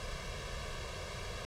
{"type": "noise with comb filter", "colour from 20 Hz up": "pink", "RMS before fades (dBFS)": -41, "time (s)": [0, 1.45], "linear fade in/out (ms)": 0, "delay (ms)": 1.8, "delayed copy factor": 1, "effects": ["low-pass 6000 Hz 12 dB/octave"]}